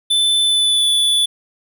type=tone with pitch glide; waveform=square; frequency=3520 to 3462 Hz; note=A7 to A7; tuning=0 to -29 cents; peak=-13 dBFS; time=0.1-1.26 s; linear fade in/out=10 ms; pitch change=-29 cents; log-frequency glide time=0.43-0.87 s; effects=none